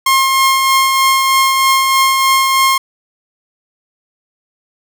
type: tone with tremolo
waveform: sawtooth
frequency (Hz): 1069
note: C6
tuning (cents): +37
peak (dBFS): -4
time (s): 0.06-2.78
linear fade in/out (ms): 5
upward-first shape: triangle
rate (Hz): 3.2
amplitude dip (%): 35
effects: none